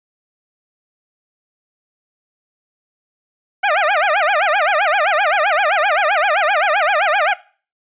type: tone with vibrato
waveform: 20% pulse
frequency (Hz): 703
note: F5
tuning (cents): +11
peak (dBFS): -8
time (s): 3.63-7.34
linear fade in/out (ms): 10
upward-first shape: sine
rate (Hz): 7.7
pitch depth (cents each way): 290
effects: noise-tail reverb RT60 0.4 s tail -20 dB re dry + resampled to 8000 Hz